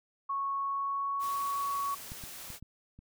sine tone with pitch glide, 1104 to 1119.4 Hz, C#6 to C#6, -7 to +17 cents, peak -30 dBFS, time 0.29-1.95 s, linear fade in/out 10 ms, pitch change +24 cents, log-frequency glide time 0.56-1.58 s
white noise, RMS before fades -45 dBFS, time 1.19-2.6 s, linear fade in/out 50 ms
clicks, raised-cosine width 5 ms, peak -31 / -34 / -34 / -34 / -39 dBFS, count 5, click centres 2.119 / 2.238 / 2.503 / 2.626 / 2.99 s
effects none

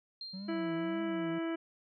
sine tone with exponential decay, 4186 Hz, C8, in tune, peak -39 dBFS, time 0.21-1 s, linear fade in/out 2 ms, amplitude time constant 170 ms
triangle tone with vibrato, 184.3 Hz, F#3, 7 cents flat, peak -38 dBFS, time 0.33-1.39 s, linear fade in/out 10 ms, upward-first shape triangle, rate 1.8 Hz, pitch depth 200 cents each way
harmonic tone, 329.6 Hz, E4, in tune, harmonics 1 / 2 / 3 / 4 / 5 / 6 / 7 / 9, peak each -33 / -42 / -49 / -47 / -48 / -53 / -51 / -53 dBFS, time 0.48-1.56 s, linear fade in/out 10 ms
effects none

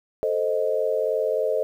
sine chord, A diminished, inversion none, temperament equal, 440 / 523.3 / 622.3 Hz, A4 / C5 / Eb5, 0 / 0 / 0 cents, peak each -25 dBFS, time 0.23-1.63 s, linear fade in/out 0 ms, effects 9-bit

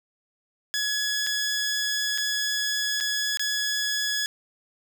15% pulse tone with dropouts, 1688 Hz, G#6, 28 cents sharp, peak -18 dBFS, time 0.74-4.26 s, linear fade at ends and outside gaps 0 ms, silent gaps 1.266-1.27 / 2.177-2.182 / 3.002-3.008 / 3.372-3.395 s, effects none

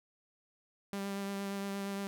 sawtooth tone with vibrato, 198.1 Hz, G3, 18 cents sharp, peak -32 dBFS, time 0.93-2.07 s, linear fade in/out 0 ms, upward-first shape triangle, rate 8.6 Hz, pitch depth 17 cents each way, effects none

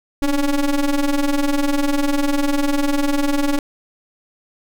square ring-modulated tone, 140 Hz, C#3, 18 cents sharp, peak -13 dBFS, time 0.22-3.59 s, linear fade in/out 2 ms, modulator 150 Hz, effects none

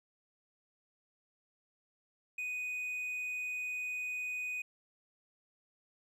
triangle tone, 2489 Hz, D#7, in tune, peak -34 dBFS, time 2.38-4.62 s, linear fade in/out 5 ms, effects none

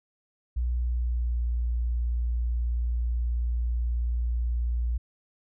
sine tone with pitch glide, 60.6 to 59.22 Hz, B1 to A#1, -32 to +28 cents, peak -24 dBFS, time 0.56-4.98 s, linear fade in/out 10 ms, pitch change -40 cents, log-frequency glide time 0.74-1.46 s, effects none

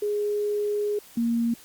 sine tone pair in turn, 415.3 / 233.1 Hz, G#4 / A#3, 0 / 0 cents, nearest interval minor seventh, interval 1000 cents, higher first, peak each -23 / -21 dBFS, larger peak second, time 0.02-0.99 / 1.17-1.54 s, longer first, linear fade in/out 5 ms, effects white hiss -50 dBFS RMS until 1.64 s + Opus 48 kbps

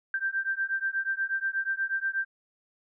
sine beating tone pair, 1568 / 1576.3 Hz, G6 / G6, 0 / +9 cents, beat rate 8.3 Hz, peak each -30 dBFS, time 0.14-2.25 s, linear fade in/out 2 ms, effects none

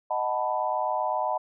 sine chord, B dominant seventh, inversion first, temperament equal, 622.3 / 740 / 880 / 987.8 Hz, D#5 / F#5 / A5 / B5, 0 / 0 / 0 / 0 cents, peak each -30 dBFS, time 0.1-1.38 s, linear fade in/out 10 ms, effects none

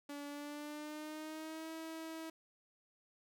sawtooth tone with pitch glide, 287.5 to 322.7 Hz, D4 to E4, -37 to -37 cents, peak -40 dBFS, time 0.09-2.3 s, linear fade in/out 5 ms, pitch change +200 cents, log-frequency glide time 0.27-1.72 s, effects none

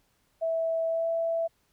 sine tone with pitch glide, 655 to 662.6 Hz, E5 to E5, -11 to +9 cents, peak -25 dBFS, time 0.41-1.48 s, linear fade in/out 20 ms, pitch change +20 cents, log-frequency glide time 0.87-1.08 s, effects pink hiss -70 dBFS RMS until 1.72 s

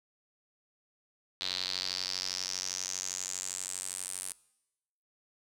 square tone with band-pass filter sweep, 46.25 Hz, F#1, in tune, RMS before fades -37 dBFS, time 1.41-4.32 s, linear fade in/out 0 ms, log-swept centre 4000 to 9500 Hz, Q 5.3, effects noise-tail reverb RT60 0.9 s tail -22 dB re dry

